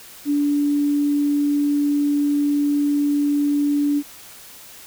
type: tone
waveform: sine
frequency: 289.5 Hz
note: D4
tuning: 25 cents flat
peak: -16 dBFS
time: 0.25-4.03 s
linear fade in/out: 50 ms
effects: white hiss -42 dBFS RMS until 4.86 s

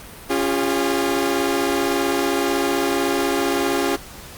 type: chord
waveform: sawtooth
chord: Db major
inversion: none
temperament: equal with one note detuned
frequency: 277.2 / 349.2 / 404.9 Hz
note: Db4 / F4 / Ab4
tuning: 0 / 0 / -44 cents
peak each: -19 dBFS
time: 0.29-3.97 s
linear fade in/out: 20 ms
effects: pink hiss -39 dBFS RMS until 4.37 s + Opus 48 kbps

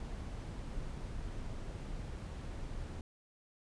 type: noise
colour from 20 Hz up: brown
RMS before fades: -42 dBFS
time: 0-3.01 s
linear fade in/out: 2 ms
effects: resampled to 22050 Hz

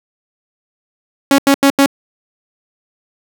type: tone bursts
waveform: sawtooth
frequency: 277.1 Hz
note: C#4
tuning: 1 cent flat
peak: -3 dBFS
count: 4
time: 1.31-1.861 s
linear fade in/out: 2 ms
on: 74 ms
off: 85 ms
effects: none

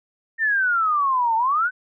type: exponential two-way sweep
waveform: sine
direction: down then up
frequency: 1839 to 880 to 1547 Hz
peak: -17 dBFS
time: 0.38-1.71 s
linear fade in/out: 50 ms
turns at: 1.36 s
effects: none

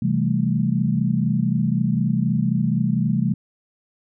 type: chord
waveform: sine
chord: A minor seventh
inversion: first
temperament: equal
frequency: 130.81 / 164.81 / 196 / 220 Hz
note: C3 / E3 / G3 / A3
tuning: 0 / 0 / 0 / 0 cents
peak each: -23 dBFS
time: 0.02-3.34 s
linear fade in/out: 5 ms
effects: none

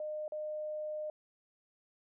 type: tone with dropouts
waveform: sine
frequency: 610 Hz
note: D#5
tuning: 34 cents flat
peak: -36 dBFS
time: 0-1.1 s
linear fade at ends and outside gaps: 2 ms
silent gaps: 0.28-0.321 s
effects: none

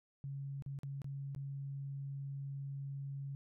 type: tone with dropouts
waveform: sine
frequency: 138.59 Hz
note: C#3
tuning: in tune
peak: -40 dBFS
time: 0.24-3.35 s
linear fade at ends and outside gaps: 0 ms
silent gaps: 0.623-0.662 / 0.789-0.833 / 1.018-1.044 / 1.349-1.362 s
effects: none

